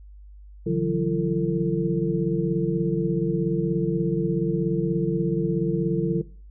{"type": "tone cluster", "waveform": "sine", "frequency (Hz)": [144, 168.2, 184.9, 338.4, 449.4], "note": ["D3", "E3", "F#3", "E4", "A4"], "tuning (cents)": [-34, 35, -1, 45, 37], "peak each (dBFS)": -27, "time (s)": [0.66, 6.22], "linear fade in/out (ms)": 10, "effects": ["noise-tail reverb RT60 0.4 s tail -18 dB re dry", "added 50 Hz sine -42 dBFS peak until 6.5 s"]}